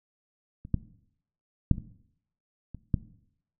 clicks, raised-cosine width 5 ms, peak -29 / -12 / -7 / -25 / -27 / -11 dBFS, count 6, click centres 0.651 / 0.743 / 1.713 / 1.782 / 2.747 / 2.942 s, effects noise-tail reverb RT60 0.7 s tail -17 dB re dry

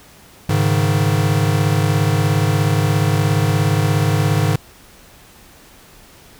square chord, Ab suspended fourth, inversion none, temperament equal, 103.83 / 138.59 / 155.56 Hz, Ab2 / Db3 / Eb3, 0 / 0 / 0 cents, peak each -18 / -20 / -19 dBFS, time 0.49-4.56 s, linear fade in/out 5 ms, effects pink hiss -45 dBFS RMS until 6.39 s

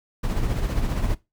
brown noise with tremolo, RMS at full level -22 dBFS, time 0.23-1.15 s, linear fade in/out 10 ms, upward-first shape sine, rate 15 Hz, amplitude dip 45%, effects noise-tail reverb RT60 0.2 s tail -18 dB re dry

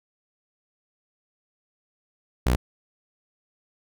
sawtooth tone, 61.74 Hz, B1, in tune, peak -15 dBFS, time 2.46-2.56 s, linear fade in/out 5 ms, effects none

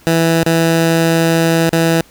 15% pulse tone with dropouts, 164.81 Hz, E3, in tune, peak -4 dBFS, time 0.07-2.01 s, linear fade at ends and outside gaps 0 ms, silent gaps 0.434-0.463 / 1.692-1.729 s, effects pink hiss -46 dBFS RMS until 2.1 s

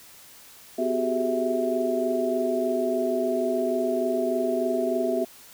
sine tone cluster, 251.7 / 370.8 / 394.2 / 417.4 / 657 Hz, B3 / F#4 / G4 / G#4 / E5, +33 / +4 / +10 / +9 / -6 cents, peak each -29 / -28 / -32 / -32 / -26 dBFS, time 0.78-5.25 s, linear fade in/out 10 ms, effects white hiss -49 dBFS RMS until 5.53 s

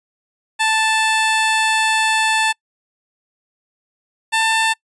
15% pulse tone pair in turn, 880 / 890.7 Hz, A5 / A5, 0 / +21 cents, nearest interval unison, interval 21 cents, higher second, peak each -8 dBFS, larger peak neither, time 0.59-2.53 / 4.32-4.74 s, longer first, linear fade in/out 20 ms, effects noise-tail reverb RT60 0.1 s tail -26 dB re dry + resampled to 22050 Hz

